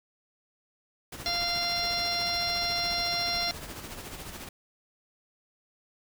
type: noise with tremolo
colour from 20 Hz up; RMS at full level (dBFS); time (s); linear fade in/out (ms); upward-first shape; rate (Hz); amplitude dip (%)
pink; -39; 1.12-4.49; 5; sine; 14; 50
type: harmonic tone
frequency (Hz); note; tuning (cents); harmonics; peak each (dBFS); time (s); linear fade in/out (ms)
694; F5; -11; 1 / 2 / 3 / 4 / 5 / 6 / 7 / 8; -34 / -40 / -36 / -42 / -38 / -31 / -42 / -33; 1.26-3.51; 0
effects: none